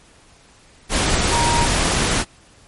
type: tone in noise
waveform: sine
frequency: 941 Hz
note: A#5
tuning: 16 cents sharp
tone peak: -18 dBFS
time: 1.3-1.68 s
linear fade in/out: 50 ms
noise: pink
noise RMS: -18 dBFS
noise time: 0.89-2.25 s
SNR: -3 dB
effects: pink hiss -50 dBFS RMS until 2.67 s + MP3 48 kbps